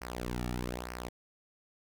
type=tone with flanger; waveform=sawtooth; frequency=61 Hz; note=B1; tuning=21 cents flat; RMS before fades=-38 dBFS; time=0.01-1.09 s; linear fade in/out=10 ms; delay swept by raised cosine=0.27 to 1.97 ms; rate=1.1 Hz; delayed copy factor=-0.75; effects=none